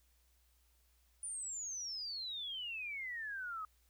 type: exponential sweep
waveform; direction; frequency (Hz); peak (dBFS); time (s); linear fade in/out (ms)
sine; down; 9510 to 1244.5; -40; 1.23-3.65; 2
effects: added 60 Hz sine -70 dBFS peak until 3.89 s + white hiss -75 dBFS RMS until 3.89 s